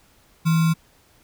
sine tone with sample-and-hold, 163.5 Hz, E3, 14 cents flat, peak -15 dBFS, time 0.45-0.74 s, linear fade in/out 20 ms, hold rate 1225 Hz, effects pink hiss -57 dBFS RMS until 1.23 s

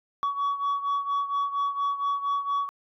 sine beating tone pair, 1127 / 1131.3 Hz, C#6 / C#6, +28 / +35 cents, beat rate 4.3 Hz, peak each -24 / -28 dBFS, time 0.23-2.69 s, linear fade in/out 0 ms, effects tanh soft clip ceiling -22 dBFS

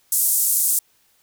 pink band-pass noise, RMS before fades -19 dBFS, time 0.12-0.79 s, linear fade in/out 2 ms, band 8300 to 15000 Hz, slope 24 dB/octave, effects white hiss -61 dBFS RMS until 1.22 s

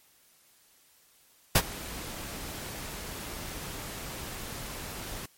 pink noise with ADSR envelope, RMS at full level -18 dBFS, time 1.55-5.26 s, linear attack 8 ms, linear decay 56 ms, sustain -21 dB, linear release 5 ms, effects white hiss -62 dBFS RMS until 5.37 s + MP3 64 kbps

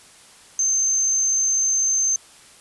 sine tone, 6272 Hz, G8, in tune, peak -17 dBFS, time 0.59-2.16 s, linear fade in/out 2 ms, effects white hiss -48 dBFS RMS until 2.6 s + resampled to 24000 Hz

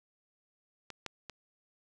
clicks, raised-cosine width 0.2 ms, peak -26 / -20 / -25 dBFS, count 3, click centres 0.903 / 1.063 / 1.297 s, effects none

